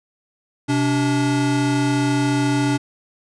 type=tone pair together; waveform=square; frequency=128.4 / 288.2 Hz; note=C3 / D4; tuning=-32 / -33 cents; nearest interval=octave + major second; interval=1399 cents; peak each=-22 / -19 dBFS; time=0.68-2.78 s; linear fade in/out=20 ms; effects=resampled to 22050 Hz